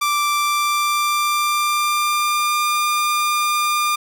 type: tone with pitch glide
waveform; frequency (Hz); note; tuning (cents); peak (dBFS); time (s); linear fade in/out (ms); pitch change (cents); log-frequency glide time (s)
sawtooth; 1174.7 to 1201.5; D6 to D6; 0 to +39; -13; 0.01-3.96; 10; +39; 0.35-2.72
effects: none